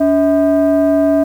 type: tone pair together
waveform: sine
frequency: 285.6 / 645.8 Hz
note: D4 / E5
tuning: -48 / -36 cents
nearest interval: octave + major second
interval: 1412 cents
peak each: -10 dBFS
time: 0-1.24 s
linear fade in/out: 10 ms
effects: tanh soft clip ceiling -6 dBFS + 7-bit